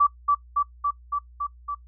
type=tone with echo; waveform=sine; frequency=1156 Hz; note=D6; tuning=28 cents flat; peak=-14 dBFS; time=0-0.07 s; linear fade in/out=10 ms; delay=280 ms; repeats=6; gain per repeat=-2 dB; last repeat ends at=1.75 s; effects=noise-tail reverb RT60 0.1 s tail -21 dB re dry + added 60 Hz sine -46 dBFS peak until 1.87 s